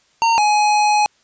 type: tone pair in turn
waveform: square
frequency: 917 / 839.1 Hz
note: A#5 / G#5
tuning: -29 / +18 cents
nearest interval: major second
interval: 153 cents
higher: first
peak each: -13 dBFS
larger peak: neither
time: 0.22-0.38 / 0.38-1.06 s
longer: second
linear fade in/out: 0 ms
effects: white hiss -58 dBFS RMS until 1.23 s + resampled to 16000 Hz